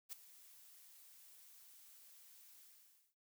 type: noise with ADSR envelope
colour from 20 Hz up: blue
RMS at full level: -45 dBFS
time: 0.09-3.15 s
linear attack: 38 ms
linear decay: 5 ms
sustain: -17 dB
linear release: 550 ms
effects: noise-tail reverb RT60 0.2 s tail -18 dB re dry